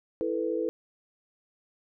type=chord; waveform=sine; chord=E suspended fourth; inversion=none; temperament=just; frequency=329.6 / 439.5 / 494.4 Hz; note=E4 / A4 / B4; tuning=0 / -2 / +2 cents; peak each=-31 dBFS; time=0.21-0.69 s; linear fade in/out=0 ms; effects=none